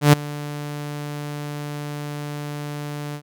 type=tone with ADSR envelope; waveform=sawtooth; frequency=146.83 Hz; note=D3; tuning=in tune; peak=-3 dBFS; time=0.01-3.22 s; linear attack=120 ms; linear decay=10 ms; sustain=-21 dB; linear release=75 ms; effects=none